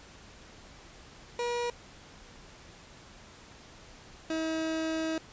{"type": "tone pair in turn", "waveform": "30% pulse", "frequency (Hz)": [479.9, 320.3], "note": ["B4", "E4"], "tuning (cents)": [-50, -50], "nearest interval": "perfect fifth", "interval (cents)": 700, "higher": "first", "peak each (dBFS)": -27, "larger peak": "neither", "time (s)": [[1.39, 1.7], [4.3, 5.18]], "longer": "second", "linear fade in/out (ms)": 2, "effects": ["pink hiss -52 dBFS RMS until 5.32 s", "resampled to 16000 Hz"]}